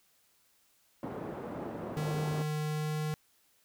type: band-pass noise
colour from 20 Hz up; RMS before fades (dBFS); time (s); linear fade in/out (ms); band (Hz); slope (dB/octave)
pink; -40; 1.03-2.42; 0; 180 to 770; 12
type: tone with pitch glide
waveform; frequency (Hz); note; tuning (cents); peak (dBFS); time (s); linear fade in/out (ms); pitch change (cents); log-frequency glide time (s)
square; 152.3 to 153.27; D#3 to D#3; -37 to -26; -32; 1.97-3.14; 0; +11; 2.59-2.97
effects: white hiss -69 dBFS RMS until 3.64 s